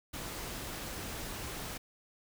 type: noise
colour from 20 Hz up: pink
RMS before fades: -41 dBFS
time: 0.13-1.78 s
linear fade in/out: 10 ms
effects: none